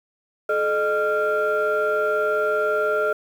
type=tone cluster; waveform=sine; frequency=429.3 / 611 / 1385 Hz; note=A4 / D#5 / F6; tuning=-43 / -32 / -15 cents; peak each=-22 dBFS; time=0.49-3.13 s; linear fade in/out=5 ms; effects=tanh soft clip ceiling -13 dBFS + 8-bit